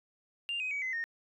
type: tone with pitch steps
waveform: sine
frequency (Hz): 2794 / 2518 / 2269 / 2045 / 1843.4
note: F7 / D#7 / C#7 / C7 / A#6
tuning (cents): 0 / +20 / +40 / -40 / -20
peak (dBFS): -31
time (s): 0.49-1.04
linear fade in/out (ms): 0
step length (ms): 110
effects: tanh soft clip ceiling -28 dBFS